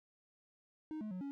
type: tone with pitch steps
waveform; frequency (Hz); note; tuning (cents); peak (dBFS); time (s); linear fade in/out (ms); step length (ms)
triangle; 310.6 / 213.9 / 183.3 / 279.6; D#4 / A3 / F#3 / C#4; -3 / -49 / -16 / +15; -38; 0.91-1.31; 0; 100
effects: none